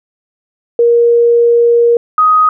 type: tone pair in turn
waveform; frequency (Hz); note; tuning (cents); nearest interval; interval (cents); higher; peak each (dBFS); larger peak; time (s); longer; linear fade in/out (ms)
sine; 471.4 / 1252.7; A#4 / D#6; +19 / +11; octave + perfect fourth; 1692; second; -5; neither; 0.79-1.97 / 2.18-2.49; first; 2
effects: none